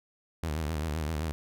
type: tone with vibrato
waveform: sawtooth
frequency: 77.78 Hz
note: D#2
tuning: in tune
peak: -26 dBFS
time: 0.43-1.32 s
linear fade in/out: 0 ms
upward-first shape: sine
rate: 7.7 Hz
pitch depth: 110 cents each way
effects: none